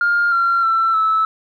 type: tone with pitch steps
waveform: sine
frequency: 1408 / 1373.5 / 1339.8 / 1306.9 Hz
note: F6 / F6 / E6 / E6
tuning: +14 / -29 / +28 / -15 cents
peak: -12 dBFS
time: 0.01-1.25 s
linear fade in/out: 2 ms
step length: 310 ms
effects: tanh soft clip ceiling -9 dBFS + 9-bit